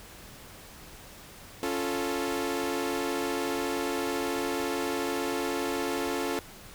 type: chord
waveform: sawtooth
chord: Db augmented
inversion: none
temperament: equal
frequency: 277.2 / 349.2 / 440 Hz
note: Db4 / F4 / A4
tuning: 0 / 0 / 0 cents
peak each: -29 dBFS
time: 1.63-6.39 s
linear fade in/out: 0 ms
effects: pink hiss -48 dBFS RMS until 6.74 s